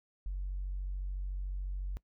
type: tone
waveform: sine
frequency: 46.93 Hz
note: F#1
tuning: 25 cents sharp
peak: -33 dBFS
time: 0.26-1.97 s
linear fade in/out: 0 ms
effects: noise-tail reverb RT60 0.1 s tail -22 dB re dry + tanh soft clip ceiling -30 dBFS